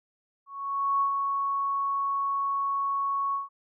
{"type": "tone with ADSR envelope", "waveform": "sine", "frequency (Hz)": 1108.7, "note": "C#6", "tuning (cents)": 0, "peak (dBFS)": -21, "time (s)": [0.46, 3.49], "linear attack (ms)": 550, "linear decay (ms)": 96, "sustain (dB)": -4, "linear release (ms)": 150, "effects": []}